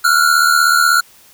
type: tone pair together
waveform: square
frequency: 1367.7 / 1444 Hz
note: F6 / F#6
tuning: -37 / -43 cents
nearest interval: minor second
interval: 94 cents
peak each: -13 dBFS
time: 0.04-1.01 s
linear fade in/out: 10 ms
effects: white hiss -46 dBFS RMS until 1.33 s